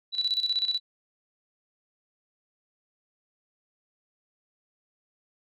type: tone with tremolo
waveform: sine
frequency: 3951 Hz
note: B7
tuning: in tune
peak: -22 dBFS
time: 0.12-0.8 s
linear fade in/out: 50 ms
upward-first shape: square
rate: 16 Hz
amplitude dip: 70%
effects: none